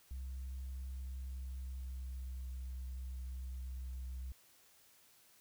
sine tone with pitch glide, 65.2 to 63.78 Hz, C2 to C2, -5 to -44 cents, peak -39 dBFS, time 0.11-4.32 s, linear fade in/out 0 ms, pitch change -39 cents, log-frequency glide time 1.17-2.57 s, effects tanh soft clip ceiling -39 dBFS + white hiss -66 dBFS RMS until 5.4 s

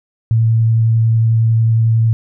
sine tone with vibrato, 113.2 Hz, A2, 50 cents sharp, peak -9 dBFS, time 0.31-2.13 s, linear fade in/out 0 ms, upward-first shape sine, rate 11 Hz, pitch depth 10 cents each way, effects none

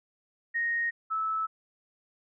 sine tone pair in turn, 1864.7 / 1306.8 Hz, A#6 / E6, 0 / -15 cents, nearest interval tritone, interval 615 cents, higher first, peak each -26 / -27 dBFS, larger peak first, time 0.54-0.91 / 1.1-1.47 s, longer neither, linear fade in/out 20 ms, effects none

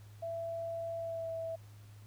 sine tone with pitch glide, 667 to 656.7 Hz, E5 to E5, +20 to -7 cents, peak -36 dBFS, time 0.22-1.56 s, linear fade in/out 10 ms, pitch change -27 cents, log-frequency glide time 0.98-1.3 s, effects added 104 Hz sine -51 dBFS peak until 2.06 s + pink hiss -64 dBFS RMS until 2.06 s

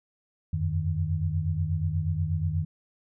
sine tone cluster, 85.7 / 94 / 153.9 Hz, F2 / F#2 / D#3, -32 / +28 / -19 cents, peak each -29 dBFS, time 0.53-2.65 s, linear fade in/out 5 ms, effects none

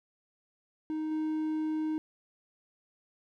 triangle tone with level steps, 311.6 Hz, D#4, 3 cents sharp, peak -29 / -27 dBFS, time 0.9-1.98 s, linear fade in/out 0 ms, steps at 1.11 s, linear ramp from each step 5 ms, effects none

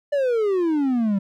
triangle exponential sweep, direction down, 592 to 191.3 Hz, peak -16 dBFS, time 0.12-1.19 s, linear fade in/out 10 ms, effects none

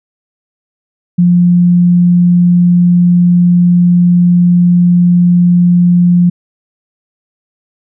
sine tone, 175.9 Hz, F3, 13 cents sharp, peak -4 dBFS, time 1.18-6.3 s, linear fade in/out 10 ms, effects none

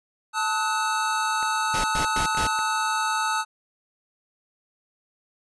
square chord, D# diminished, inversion second, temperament equal with one note detuned, 880 / 1275.8 / 1480 Hz, A5 / D#6 / F#6, 0 / +43 / 0 cents, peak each -27 / -27 / -30 dBFS, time 0.33-3.45 s, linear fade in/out 50 ms
clicks, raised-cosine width 0.5 ms, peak -21 dBFS, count 3, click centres 1.428 / 2.349 / 2.59 s
pink noise bursts, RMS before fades -28 dBFS, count 4, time 1.74-2.47 s, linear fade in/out 2 ms, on 100 ms, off 110 ms
effects resampled to 24000 Hz

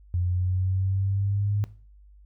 sine linear sweep, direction up, 88.1 to 103.5 Hz, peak -22 dBFS, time 0.14-1.64 s, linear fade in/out 0 ms, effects noise-tail reverb RT60 0.4 s tail -18 dB re dry + added 50 Hz sine -49 dBFS peak until 2.25 s

